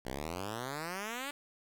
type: exponential sweep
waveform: 5% pulse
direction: up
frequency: 60.6 to 293.7 Hz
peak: -26 dBFS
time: 0.05-1.31 s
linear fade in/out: 5 ms
effects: 10-bit